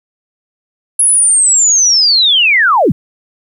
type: linear sweep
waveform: sine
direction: down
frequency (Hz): 10650 to 103.1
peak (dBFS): -6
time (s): 0.99-2.92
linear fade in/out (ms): 5
effects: 8-bit